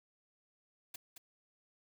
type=noise with echo; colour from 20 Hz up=white; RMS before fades=-45 dBFS; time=0.94-0.96 s; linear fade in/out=5 ms; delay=220 ms; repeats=1; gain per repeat=-7 dB; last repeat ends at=1.18 s; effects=none